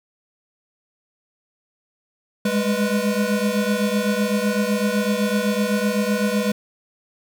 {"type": "tone cluster", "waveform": "square", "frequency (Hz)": [203, 210.9, 492.9], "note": ["G#3", "G#3", "B4"], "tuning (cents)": [-39, 27, -3], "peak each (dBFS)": [-23, -24, -25], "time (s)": [2.45, 6.52], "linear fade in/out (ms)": 5, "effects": ["9-bit"]}